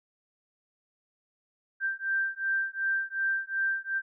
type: beating tone pair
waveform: sine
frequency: 1571 / 1573.7 Hz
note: G6 / G6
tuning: +3 / +6 cents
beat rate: 2.7 Hz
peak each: -30 dBFS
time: 1.8-4.02 s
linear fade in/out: 50 ms
effects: none